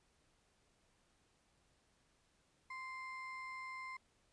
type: ring-modulated tone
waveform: triangle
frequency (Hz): 1568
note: G6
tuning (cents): 0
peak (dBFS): -40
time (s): 2.7-3.97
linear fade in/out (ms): 5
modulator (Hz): 528
effects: pink hiss -75 dBFS RMS until 4.32 s + resampled to 22050 Hz